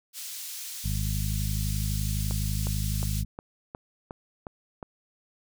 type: high-pass noise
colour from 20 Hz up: pink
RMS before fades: -38 dBFS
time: 0.13-3.24 s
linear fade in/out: 50 ms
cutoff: 4500 Hz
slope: 12 dB/octave
type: harmonic tone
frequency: 51.91 Hz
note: G#1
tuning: in tune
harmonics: 1 / 2 / 3 / 4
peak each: -29 / -30 / -34 / -39 dBFS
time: 0.84-3.25 s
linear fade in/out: 10 ms
type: click train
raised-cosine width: 1 ms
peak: -23 dBFS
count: 8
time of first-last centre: 2.31-4.828 s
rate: 2.78 Hz
effects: none